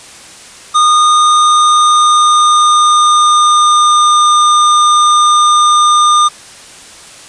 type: tone with pitch glide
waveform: square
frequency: 1225 to 1210.2 Hz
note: D#6 to D#6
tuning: -27 to -48 cents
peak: -6 dBFS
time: 0.74-6.29 s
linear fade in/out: 20 ms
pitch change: -21 cents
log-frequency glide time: 1.07-4.34 s
effects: white hiss -34 dBFS RMS until 7.28 s + resampled to 22050 Hz